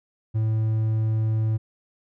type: tone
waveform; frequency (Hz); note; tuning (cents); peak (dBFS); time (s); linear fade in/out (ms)
triangle; 110; A2; 0; -18; 0.34-1.58; 20
effects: none